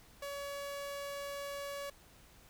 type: tone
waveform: sawtooth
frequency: 565 Hz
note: C#5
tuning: 33 cents sharp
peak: -36 dBFS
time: 0.22-1.9 s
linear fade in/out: 5 ms
effects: added 50 Hz sine -67 dBFS peak until 2.49 s + pink hiss -61 dBFS RMS until 2.49 s